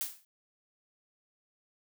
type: noise with exponential decay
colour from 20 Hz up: blue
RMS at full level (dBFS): -31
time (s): 0.01-0.25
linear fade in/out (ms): 0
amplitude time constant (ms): 52
effects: none